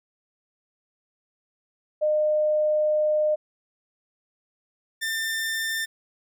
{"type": "tone pair in turn", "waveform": ["sine", "sawtooth"], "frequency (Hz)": [609, 1793.6], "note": ["D#5", "A6"], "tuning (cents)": [-37, 33], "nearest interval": "octave + perfect fifth", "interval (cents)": 1870, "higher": "second", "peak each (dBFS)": [-19, -22], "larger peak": "first", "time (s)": [[2.01, 3.36], [5.01, 5.86]], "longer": "first", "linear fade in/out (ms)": 20, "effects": []}